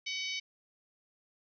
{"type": "harmonic tone", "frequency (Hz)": 754, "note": "F#5", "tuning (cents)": 32, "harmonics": [3, 4, 5, 6, 7, 8], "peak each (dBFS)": [-38, -40, -42, -44, -45, -46], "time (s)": [0.06, 0.4], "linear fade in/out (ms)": 10, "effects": []}